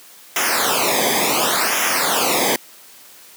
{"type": "noise with flanger", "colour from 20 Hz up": "pink", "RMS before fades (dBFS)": -18, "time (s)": [0.36, 2.56], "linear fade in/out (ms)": 2, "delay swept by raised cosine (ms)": [0.23, 0.73], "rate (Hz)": 0.69, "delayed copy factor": -0.9, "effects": ["white hiss -44 dBFS RMS until 3.36 s", "high-pass 200 Hz 12 dB/octave"]}